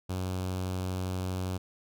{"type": "tone with notch filter", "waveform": "sawtooth", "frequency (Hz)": 92.5, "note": "F#2", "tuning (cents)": 0, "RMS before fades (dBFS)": -33, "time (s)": [0.09, 1.58], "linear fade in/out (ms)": 10, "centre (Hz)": 1900, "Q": 1.8, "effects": []}